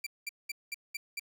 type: tone bursts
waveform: sawtooth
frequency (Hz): 2349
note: D7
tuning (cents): 0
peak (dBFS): -31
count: 6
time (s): 0.04-1.196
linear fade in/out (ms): 5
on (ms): 26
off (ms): 200
effects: none